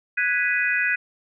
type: chord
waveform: sine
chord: G# minor seventh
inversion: third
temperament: equal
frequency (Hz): 1480 / 1661.2 / 1975.5 / 2489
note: F#6 / G#6 / B6 / D#7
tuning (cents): 0 / 0 / 0 / 0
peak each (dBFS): -25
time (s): 0.17-0.96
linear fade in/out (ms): 10
effects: none